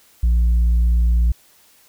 sine tone with tanh clipping, 58.27 Hz, A#1, in tune, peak -13 dBFS, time 0.23-1.32 s, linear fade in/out 5 ms, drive 2 dB, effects white hiss -53 dBFS RMS until 1.88 s

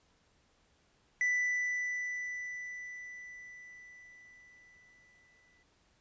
triangle tone with exponential decay, 1982 Hz, B6, 6 cents sharp, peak -25 dBFS, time 1.21-5.63 s, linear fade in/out 1 ms, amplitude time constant 960 ms, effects pink hiss -70 dBFS RMS until 6 s + resampled to 16000 Hz

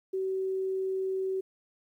sine tone, 380.3 Hz, F#4, 48 cents sharp, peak -28 dBFS, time 0.13-1.41 s, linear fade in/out 10 ms, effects 11-bit

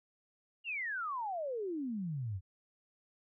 sine exponential sweep, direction down, 2897 to 87.31 Hz, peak -35 dBFS, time 0.64-2.41 s, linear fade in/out 50 ms, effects none

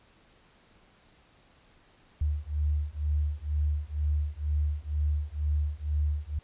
sine beating tone pair, 73.42 / 75.52 Hz, D2 / D2, 0 / +49 cents, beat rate 2.1 Hz, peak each -29 dBFS, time 2.21-6.39 s, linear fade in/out 5 ms, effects pink hiss -61 dBFS RMS until 6.43 s + resampled to 8000 Hz

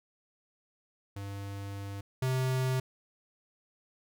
square tone pair in turn, 99.6 / 129.77 Hz, G2 / C3, +28 / -14 cents, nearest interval perfect fourth, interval 458 cents, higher second, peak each -38 / -28 dBFS, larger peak second, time 1.16-2.01 / 2.22-2.8 s, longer first, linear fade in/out 5 ms, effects none

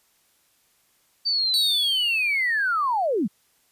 sine linear sweep, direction down, 4632 to 160.3 Hz, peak -20 dBFS, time 1.25-3.28 s, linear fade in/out 20 ms
40% pulse tone with exponential decay, 4435 Hz, C#8, in tune, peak -19 dBFS, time 1.54-3.06 s, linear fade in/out 0 ms, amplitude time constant 330 ms
effects white hiss -64 dBFS RMS until 3.71 s + resampled to 32000 Hz

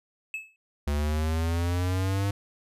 triangle tone with exponential decay, 2600 Hz, E7, 24 cents flat, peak -26 dBFS, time 0.34-0.56 s, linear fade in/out 1 ms, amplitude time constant 47 ms
square exponential sweep, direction up, 71.8 to 100.9 Hz, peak -25 dBFS, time 0.87-2.31 s, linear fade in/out 5 ms
effects resampled to 32000 Hz

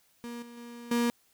35% pulse tone with level steps, 237.4 Hz, A#3, 32 cents sharp, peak -36 / -44 / -41 / -23 dBFS, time 0.24-1.1 s, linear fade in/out 0 ms, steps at 0.42 / 0.57 / 0.91 s, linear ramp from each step 5 ms, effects white hiss -67 dBFS RMS until 1.33 s

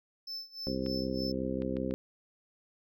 triangle tone with tremolo, 5274 Hz, E8, in tune, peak -35 dBFS, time 0.27-1.32 s, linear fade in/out 5 ms, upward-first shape sine, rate 3.3 Hz, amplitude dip 90%
harmonic tone, 65.41 Hz, C2, in tune, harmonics 1 / 2 / 3 / 4 / 5 / 6 / 7 / 8, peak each -43 / -44 / -37 / -36 / -40 / -39 / -47 / -38 dBFS, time 0.67-1.94 s, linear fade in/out 0 ms
clicks, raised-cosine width 0.3 ms, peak -32 dBFS, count 4, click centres 0.863 / 1.621 / 1.768 / 1.91 s
effects none

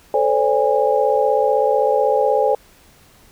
sine tone cluster, 436.9 / 516 / 572 / 818 Hz, A4 / C5 / D5 / G#5, -12 / -24 / -46 / -26 cents, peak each -19 dBFS, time 0.14-2.55 s, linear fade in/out 2 ms, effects pink hiss -50 dBFS RMS until 3.31 s

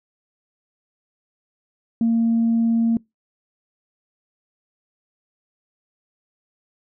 sine tone, 229.5 Hz, A#3, 27 cents flat, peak -14 dBFS, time 2.01-2.97 s, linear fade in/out 2 ms, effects noise-tail reverb RT60 0.2 s tail -26 dB re dry + tanh soft clip ceiling -12 dBFS

